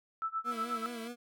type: tone with tremolo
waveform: sine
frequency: 1318.5 Hz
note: E6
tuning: in tune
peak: -30 dBFS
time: 0.22-0.86 s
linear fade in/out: 0 ms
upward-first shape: sine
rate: 8.2 Hz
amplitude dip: 95%
type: tone with vibrato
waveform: 25% pulse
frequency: 233.1 Hz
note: A#3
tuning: in tune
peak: -36 dBFS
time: 0.44-1.16 s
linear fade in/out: 50 ms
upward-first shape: sine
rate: 4.8 Hz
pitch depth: 68 cents each way
type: tone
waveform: 5% pulse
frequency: 329.6 Hz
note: E4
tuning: in tune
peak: -36 dBFS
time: 0.51-1.08 s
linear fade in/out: 5 ms
effects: none